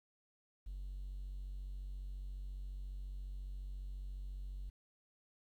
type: tone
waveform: triangle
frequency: 47.22 Hz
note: F#1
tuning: 36 cents sharp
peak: -39 dBFS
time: 0.66-4.7 s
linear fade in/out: 10 ms
effects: tanh soft clip ceiling -37 dBFS + 12-bit